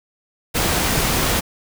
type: noise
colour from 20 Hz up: pink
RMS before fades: -19 dBFS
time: 0.54-1.41 s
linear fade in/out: 20 ms
effects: none